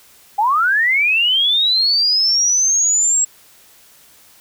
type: linear sweep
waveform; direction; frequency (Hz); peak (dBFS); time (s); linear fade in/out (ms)
sine; up; 784 to 7670; -12; 0.38-3.25; 10
effects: white hiss -48 dBFS RMS until 4.4 s